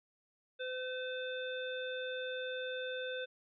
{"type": "harmonic tone with a mistuned harmonic", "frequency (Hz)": 510, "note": "C5", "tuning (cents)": -44, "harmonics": [1, 3, 5, 7], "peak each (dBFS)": [-39, -43, -50, -46], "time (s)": [0.59, 3.26], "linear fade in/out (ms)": 20, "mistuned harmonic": 5, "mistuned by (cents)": 33, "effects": []}